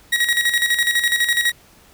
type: tone with tremolo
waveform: 30% pulse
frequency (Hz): 1902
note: A#6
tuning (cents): +34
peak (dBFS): -11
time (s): 0.12-1.52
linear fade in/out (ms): 10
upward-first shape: square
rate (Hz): 12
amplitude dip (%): 60
effects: pink hiss -50 dBFS RMS until 1.93 s